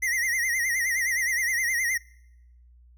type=tone with vibrato; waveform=square; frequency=1975.5 Hz; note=B6; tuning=in tune; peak=-24 dBFS; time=0.02-1.98 s; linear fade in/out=10 ms; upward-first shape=sine; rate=9.6 Hz; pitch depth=110 cents each way; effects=noise-tail reverb RT60 0.9 s tail -25 dB re dry + added 60 Hz sine -51 dBFS peak until 2.97 s